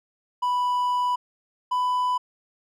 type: tone pair in turn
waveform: triangle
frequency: 987.8 / 996.4 Hz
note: B5 / B5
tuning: 0 / +15 cents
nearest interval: unison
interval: 15 cents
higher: second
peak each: -19 dBFS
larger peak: neither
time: 0.42-1.16 / 1.71-2.18 s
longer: first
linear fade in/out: 10 ms
effects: none